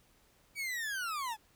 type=linear sweep; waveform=40% pulse; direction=down; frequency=2299 to 830.6 Hz; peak=-34 dBFS; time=0.55-1.37 s; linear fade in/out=50 ms; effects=pink hiss -67 dBFS RMS until 1.55 s